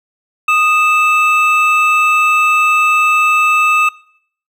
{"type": "tone pair together", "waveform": "triangle", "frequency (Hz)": [1241, 2630], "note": ["D#6", "E7"], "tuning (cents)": [-5, -5], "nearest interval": "octave + minor second", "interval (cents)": 1300, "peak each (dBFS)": -10, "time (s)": [0.48, 3.89], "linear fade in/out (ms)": 5, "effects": ["noise-tail reverb RT60 0.6 s tail -21 dB re dry"]}